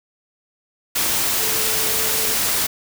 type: tone in noise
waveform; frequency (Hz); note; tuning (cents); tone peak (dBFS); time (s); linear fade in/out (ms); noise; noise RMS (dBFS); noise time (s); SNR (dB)
sine; 439.4; A4; -2; -31; 1.39-2.34; 10; white; -20; 0.95-2.67; -14
effects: none